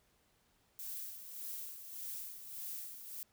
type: noise with tremolo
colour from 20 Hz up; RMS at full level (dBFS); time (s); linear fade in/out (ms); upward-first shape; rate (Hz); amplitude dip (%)
violet; -43; 0.79-3.23; 0; sine; 1.7; 60
effects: pink hiss -73 dBFS RMS until 3.32 s